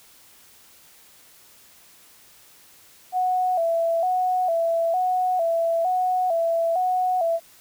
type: tone with vibrato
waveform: sine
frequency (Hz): 700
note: F5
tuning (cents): +4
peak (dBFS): -19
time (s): 3.12-7.4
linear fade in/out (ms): 50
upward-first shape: square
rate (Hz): 1.1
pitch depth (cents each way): 86
effects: white hiss -52 dBFS RMS until 7.6 s